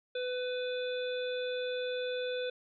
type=harmonic tone; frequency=500 Hz; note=B4; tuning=21 cents sharp; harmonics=1 / 3 / 5 / 7 / 8; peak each=-33 / -43 / -47 / -43 / -52 dBFS; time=0.15-2.5 s; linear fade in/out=5 ms; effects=none